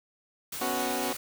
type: noise with tremolo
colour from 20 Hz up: white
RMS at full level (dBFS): -36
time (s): 0.52-1.17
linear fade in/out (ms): 5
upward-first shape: triangle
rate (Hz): 7.9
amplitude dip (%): 25
type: chord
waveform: 15% pulse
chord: B suspended second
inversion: none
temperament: equal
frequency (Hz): 246.9 / 277.2 / 370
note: B3 / C#4 / F#4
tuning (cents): 0 / 0 / 0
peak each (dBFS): -27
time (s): 0.61-1.13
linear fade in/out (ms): 5
effects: none